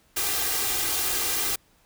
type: noise with comb filter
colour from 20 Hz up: white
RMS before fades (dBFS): -26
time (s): 0.16-1.56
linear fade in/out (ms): 10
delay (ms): 2.5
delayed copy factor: +0.75
effects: pink hiss -62 dBFS RMS until 1.85 s